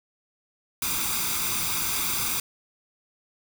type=noise with comb filter; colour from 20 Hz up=white; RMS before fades=-27 dBFS; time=0.82-2.4 s; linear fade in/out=2 ms; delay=0.83 ms; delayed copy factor=+0.7; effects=none